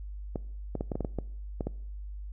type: clicks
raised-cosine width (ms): 2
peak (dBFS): -18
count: 10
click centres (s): 0.358 / 0.753 / 0.809 / 0.918 / 0.955 / 1.007 / 1.048 / 1.187 / 1.608 / 1.67
effects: noise-tail reverb RT60 0.7 s tail -22 dB re dry + added 50 Hz sine -37 dBFS peak until 2.32 s